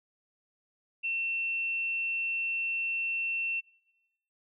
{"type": "tone", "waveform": "sine", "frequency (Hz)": 2700, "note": "E7", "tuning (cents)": 41, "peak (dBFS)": -29, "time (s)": [1.03, 3.61], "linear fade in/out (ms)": 20, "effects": ["noise-tail reverb RT60 1.0 s tail -23 dB re dry"]}